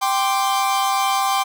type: chord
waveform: 45% pulse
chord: G suspended fourth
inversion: none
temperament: equal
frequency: 784 / 1046.5 / 1174.7 Hz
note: G5 / C6 / D6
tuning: 0 / 0 / 0 cents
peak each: -20 / -22 / -24 dBFS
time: 0.01-1.44 s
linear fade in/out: 20 ms
effects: none